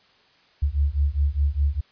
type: beating tone pair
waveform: sine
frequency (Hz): 69.3 / 74.2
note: C#2 / D2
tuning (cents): 0 / +18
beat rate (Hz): 4.9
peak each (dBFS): -22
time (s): 0.62-1.81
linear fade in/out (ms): 10
effects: white hiss -58 dBFS RMS until 1.91 s + resampled to 11025 Hz